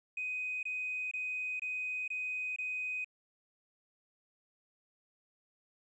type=tone bursts; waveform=triangle; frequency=2504 Hz; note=D#7; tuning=10 cents sharp; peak=-31 dBFS; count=6; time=0.17-3.045 s; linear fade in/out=5 ms; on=460 ms; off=23 ms; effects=tanh soft clip ceiling -32 dBFS + resampled to 22050 Hz